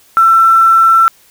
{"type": "tone with quantisation", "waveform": "sine", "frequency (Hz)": 1341, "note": "E6", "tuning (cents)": 29, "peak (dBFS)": -4, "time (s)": [0.17, 1.08], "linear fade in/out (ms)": 0, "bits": 5, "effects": ["white hiss -47 dBFS RMS until 1.3 s"]}